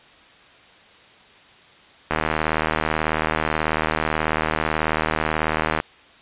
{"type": "click train", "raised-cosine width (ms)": 0.5, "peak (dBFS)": -5, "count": 290, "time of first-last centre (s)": [2.11, 5.801], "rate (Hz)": 78.3, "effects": ["white hiss -49 dBFS RMS until 6.21 s", "resampled to 8000 Hz"]}